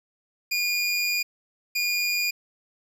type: tone bursts at uneven times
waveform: 25% pulse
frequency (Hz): 2429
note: D#7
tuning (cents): -42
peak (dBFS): -19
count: 2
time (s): 0.51-1.23 / 1.75-2.31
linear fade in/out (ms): 10
effects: none